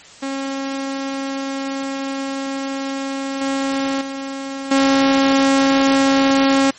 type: tone with level steps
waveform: sawtooth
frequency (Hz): 272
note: C#4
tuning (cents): -33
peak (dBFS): -18 / -14 / -21 / -8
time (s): 0.22-6.71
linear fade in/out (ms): 10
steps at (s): 3.41 / 4.01 / 4.71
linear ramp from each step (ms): 5
effects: white hiss -42 dBFS RMS until 6.78 s + MP3 32 kbps